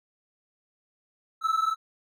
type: tone pair together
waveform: triangle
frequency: 1300 / 1322 Hz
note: E6 / E6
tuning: -24 / +5 cents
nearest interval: unison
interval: 29 cents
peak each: -24 dBFS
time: 1.41-1.76 s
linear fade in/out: 50 ms
effects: none